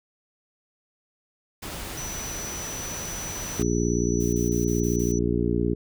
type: noise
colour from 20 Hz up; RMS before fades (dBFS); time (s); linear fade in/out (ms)
pink; -35; 1.62-3.63; 10
type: tone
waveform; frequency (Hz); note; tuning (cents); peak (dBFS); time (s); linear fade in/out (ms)
sine; 5940; F#8; +6; -34; 1.97-5.19; 5
type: harmonic tone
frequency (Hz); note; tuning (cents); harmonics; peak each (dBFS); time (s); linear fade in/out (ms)
59; A#1; +22; 1 / 2 / 3 / 4 / 5 / 6 / 7; -29 / -29 / -29 / -29 / -29 / -29 / -29; 3.58-5.75; 20
type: noise bursts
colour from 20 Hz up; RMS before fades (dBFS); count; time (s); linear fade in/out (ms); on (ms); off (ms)
blue; -43; 6; 4.2-5.12; 5; 130; 28
effects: none